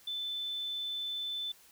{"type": "tone", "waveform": "sine", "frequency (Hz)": 3520, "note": "A7", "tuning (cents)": 0, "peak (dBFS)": -34, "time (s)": [0.07, 1.52], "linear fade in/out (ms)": 5, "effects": ["white hiss -60 dBFS RMS until 1.71 s"]}